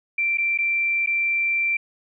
sine tone with dropouts, 2352 Hz, D7, 2 cents sharp, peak -19 dBFS, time 0.18-1.77 s, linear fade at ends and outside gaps 5 ms, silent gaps 0.374-0.382 / 0.577-0.586 / 1.062-1.072 s, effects none

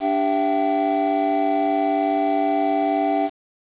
triangle tone cluster, 291.4 / 393.8 / 671 / 770 Hz, D4 / G4 / E5 / G5, -13 / +8 / +31 / -31 cents, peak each -21 / -26 / -21 / -20 dBFS, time 0-3.3 s, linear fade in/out 50 ms, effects resampled to 8000 Hz + 7-bit

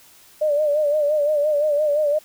sine tone with vibrato, 595 Hz, D5, 22 cents sharp, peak -16 dBFS, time 0.41-2.19 s, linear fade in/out 10 ms, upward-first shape sine, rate 5.8 Hz, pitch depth 65 cents each way, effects white hiss -50 dBFS RMS until 2.24 s

